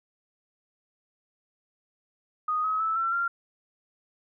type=tone with pitch steps; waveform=sine; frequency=1242 / 1276.2 / 1311.3 / 1347.4 / 1384.5 Hz; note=D#6 / D#6 / E6 / E6 / F6; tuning=-3 / +44 / -9 / +38 / -15 cents; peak=-24 dBFS; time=2.48-3.28 s; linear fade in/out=5 ms; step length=160 ms; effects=none